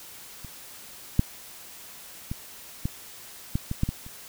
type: clicks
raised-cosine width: 5 ms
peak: -28 / -6 / -18 / -14 / -12 / -16 / -10 / -15 / -30 dBFS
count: 9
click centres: 0.447 / 1.194 / 2.315 / 2.855 / 3.555 / 3.714 / 3.834 / 3.89 / 4.065 s
effects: white hiss -45 dBFS RMS until 4.28 s